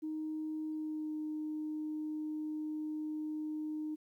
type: tone with pitch glide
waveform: sine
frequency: 311.1 to 307.2 Hz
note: D#4 to D#4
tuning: 0 to -22 cents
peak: -35 dBFS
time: 0.02-3.96 s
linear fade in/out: 20 ms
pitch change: -22 cents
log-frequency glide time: 0.67-1.15 s
effects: tanh soft clip ceiling -31 dBFS + 12-bit